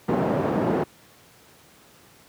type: band-pass noise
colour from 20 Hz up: pink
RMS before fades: -23 dBFS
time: 0.08-0.84 s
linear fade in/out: 10 ms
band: 170 to 730 Hz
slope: 12 dB/octave
effects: pink hiss -53 dBFS RMS until 2.28 s + high-pass 100 Hz 12 dB/octave